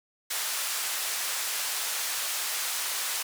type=band-pass noise; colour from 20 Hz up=white; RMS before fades=-31 dBFS; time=0.3-3.23 s; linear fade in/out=10 ms; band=760 to 12000 Hz; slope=12 dB/octave; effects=none